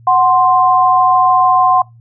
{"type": "tone pair together", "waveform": "sine", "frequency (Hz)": [740, 1046.5], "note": ["F#5", "C6"], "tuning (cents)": [0, 0], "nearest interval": "tritone", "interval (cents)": 600, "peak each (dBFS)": -10, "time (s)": [0.07, 1.82], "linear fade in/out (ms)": 5, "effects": ["noise-tail reverb RT60 0.2 s tail -24 dB re dry", "added 116 Hz sine -39 dBFS peak until 2 s"]}